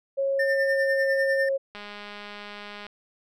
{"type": "tone with pitch glide", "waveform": "sine", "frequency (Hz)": [547, 543.5], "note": ["C#5", "C#5"], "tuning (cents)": [-23, -34], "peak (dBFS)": -22, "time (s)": [0.17, 1.58], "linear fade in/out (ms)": 20, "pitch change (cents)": -11, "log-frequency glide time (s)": [0.52, 1.02]}
{"type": "tone with tremolo", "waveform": "triangle", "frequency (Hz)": 1799, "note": "A6", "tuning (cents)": 38, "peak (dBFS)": -21, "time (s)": [0.39, 1.49], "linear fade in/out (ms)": 5, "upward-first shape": "sine", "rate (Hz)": 10, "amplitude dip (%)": 55}
{"type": "click train", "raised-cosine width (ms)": 0.3, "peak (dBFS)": -24, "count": 231, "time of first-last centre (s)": [1.75, 2.867], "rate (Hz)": 206}
{"effects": []}